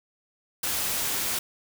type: noise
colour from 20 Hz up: white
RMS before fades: -28 dBFS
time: 0.63-1.39 s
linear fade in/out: 5 ms
effects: none